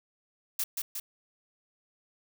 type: noise with echo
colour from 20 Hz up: blue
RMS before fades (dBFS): -30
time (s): 0.59-0.64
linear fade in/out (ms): 5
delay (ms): 180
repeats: 2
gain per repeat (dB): -3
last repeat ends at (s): 1
effects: none